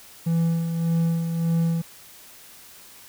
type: tone with tremolo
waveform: triangle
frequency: 166.2 Hz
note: E3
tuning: 15 cents sharp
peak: -16 dBFS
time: 0.26-1.82 s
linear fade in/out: 10 ms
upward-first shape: sine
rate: 1.7 Hz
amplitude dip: 50%
effects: white hiss -47 dBFS RMS until 3.08 s